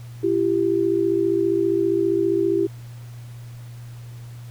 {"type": "tone pair together", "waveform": "sine", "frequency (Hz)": [337, 392], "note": ["E4", "G4"], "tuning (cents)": [38, 0], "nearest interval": "minor third", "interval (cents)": 262, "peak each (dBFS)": -20, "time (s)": [0.23, 2.67], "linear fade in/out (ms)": 10, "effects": ["added 119 Hz sine -35 dBFS peak until 4.5 s", "pink hiss -51 dBFS RMS until 4.5 s"]}